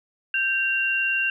sine tone pair together, 1568 / 2759 Hz, G6 / F7, 0 / -22 cents, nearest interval minor seventh, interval 978 cents, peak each -25 / -22 dBFS, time 0.34-1.3 s, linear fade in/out 2 ms, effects none

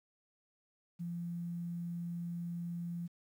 sine tone, 171.9 Hz, F3, 27 cents flat, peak -37 dBFS, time 0.99-3.08 s, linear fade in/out 20 ms, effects 11-bit

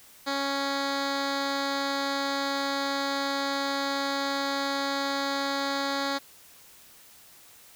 10% pulse tone with low-pass filter, 277.2 Hz, C#4, in tune, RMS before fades -29 dBFS, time 0.26-6.19 s, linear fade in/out 20 ms, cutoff 4800 Hz, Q 2, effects white hiss -53 dBFS RMS until 7.75 s

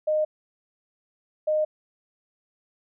sine tone pair in turn, 615 / 615 Hz, D#5 / D#5, -20 / -20 cents, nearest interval unison, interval 0 cents, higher neither, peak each -20 dBFS, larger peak neither, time 0.07-0.25 / 1.47-1.65 s, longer neither, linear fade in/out 10 ms, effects none

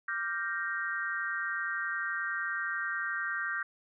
sine chord, G minor seventh, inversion second, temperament equal, 1174.7 / 1396.9 / 1568 / 1864.7 Hz, D6 / F6 / G6 / Bb6, 0 / 0 / 0 / 0 cents, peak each -40 / -38 / -34 / -37 dBFS, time 0.08-3.63 s, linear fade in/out 5 ms, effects none

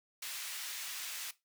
pink high-pass noise, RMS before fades -42 dBFS, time 0.22-1.31 s, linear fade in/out 5 ms, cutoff 2100 Hz, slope 12 dB/octave, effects noise-tail reverb RT60 0.2 s tail -17 dB re dry

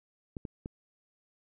clicks, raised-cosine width 3 ms, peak -25 dBFS, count 3, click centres 0.368 / 0.452 / 0.659 s, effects none

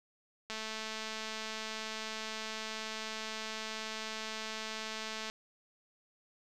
click train, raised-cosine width 0.2 ms, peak -23 dBFS, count 1052, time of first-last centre 0.5-5.299 s, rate 219 Hz, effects none

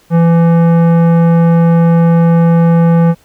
sine tone with tanh clipping, 167.7 Hz, E3, 30 cents sharp, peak -7 dBFS, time 0.1-3.15 s, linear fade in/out 50 ms, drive 15 dB, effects pink hiss -49 dBFS RMS until 3.24 s

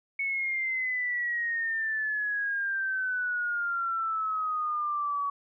sine exponential sweep, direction down, 2217 to 1128 Hz, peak -27 dBFS, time 0.19-5.3 s, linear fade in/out 5 ms, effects none

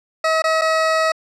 20% pulse tone with dropouts, 640 Hz, D#5, 49 cents sharp, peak -10 dBFS, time 0.24-1.12 s, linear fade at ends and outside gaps 5 ms, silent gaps 0.421-0.44 / 0.613-0.617 s, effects low-pass 6000 Hz 12 dB/octave

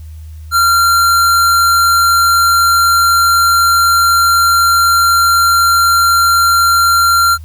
square tone, 1378 Hz, F6, 24 cents flat, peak -8 dBFS, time 0.51-7.38 s, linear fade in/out 50 ms, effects added 78 Hz sine -27 dBFS peak until 7.44 s + white hiss -50 dBFS RMS until 7.44 s

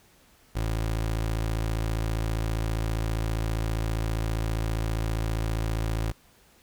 25% pulse tone, 55 Hz, A1, in tune, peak -22 dBFS, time 0.55-6.12 s, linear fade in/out 10 ms, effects pink hiss -59 dBFS RMS until 6.62 s

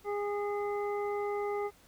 harmonic tone, 410 Hz, G#4, 22 cents flat, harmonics 1 / 2 / 3 / 5, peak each -32 / -38 / -42 / -46 dBFS, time 0.04-1.71 s, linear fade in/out 50 ms, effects pink hiss -61 dBFS RMS until 1.87 s

